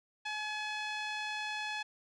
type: tone with low-pass filter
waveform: 5% pulse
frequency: 850 Hz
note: G#5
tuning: 40 cents sharp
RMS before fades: -38 dBFS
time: 0.25-1.83 s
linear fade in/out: 10 ms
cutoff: 2700 Hz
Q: 1
effects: none